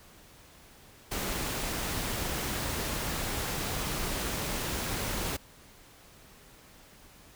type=noise; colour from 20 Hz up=pink; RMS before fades=-33 dBFS; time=1.11-5.37 s; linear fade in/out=10 ms; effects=pink hiss -55 dBFS RMS until 7.35 s